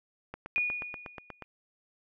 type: click train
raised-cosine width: 0.5 ms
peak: -24 dBFS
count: 10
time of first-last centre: 0.34-1.423 s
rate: 8.31 Hz
type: tone with exponential decay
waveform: sine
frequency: 2453 Hz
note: D#7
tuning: 25 cents flat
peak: -24 dBFS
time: 0.56-1.44 s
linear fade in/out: 0 ms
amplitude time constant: 190 ms
effects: none